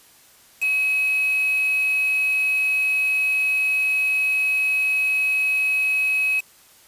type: tone with quantisation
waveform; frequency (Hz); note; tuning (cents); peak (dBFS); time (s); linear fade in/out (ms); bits
sine; 2552; D#7; +43; -18; 0.61-6.41; 20; 5
effects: white hiss -52 dBFS RMS until 6.87 s + resampled to 32000 Hz